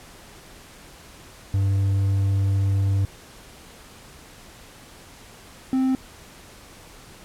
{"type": "tone pair in turn", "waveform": "triangle", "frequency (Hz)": [98, 261.6], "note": ["G2", "C4"], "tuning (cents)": [0, 0], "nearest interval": "octave + perfect fourth", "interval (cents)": 1700, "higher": "second", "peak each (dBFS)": -16, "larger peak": "neither", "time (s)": [[1.54, 3.05], [5.73, 5.95]], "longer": "first", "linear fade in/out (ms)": 0, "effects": ["pink hiss -46 dBFS RMS until 7.24 s", "low-pass 12000 Hz 12 dB/octave"]}